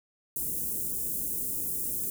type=band-stop noise; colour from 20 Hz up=white; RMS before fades=-32 dBFS; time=0.36-2.1 s; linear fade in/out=2 ms; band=410 to 8700 Hz; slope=24 dB/octave; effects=none